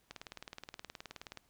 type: click train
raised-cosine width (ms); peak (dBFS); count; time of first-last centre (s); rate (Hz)
0.2; -27; 25; 0.11-1.373; 19
effects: pink hiss -72 dBFS RMS until 1.49 s